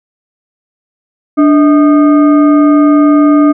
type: tone with frequency modulation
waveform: sine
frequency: 293.6 Hz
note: D4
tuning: in tune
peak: -3 dBFS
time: 1.37-3.53 s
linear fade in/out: 20 ms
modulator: 931 Hz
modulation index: 0.52
effects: none